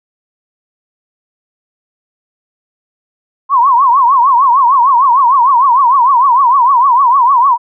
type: tone with vibrato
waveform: sine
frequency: 1028 Hz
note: C6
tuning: 31 cents flat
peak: -5 dBFS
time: 3.49-7.58 s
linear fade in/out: 50 ms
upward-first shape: triangle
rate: 6.6 Hz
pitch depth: 200 cents each way
effects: none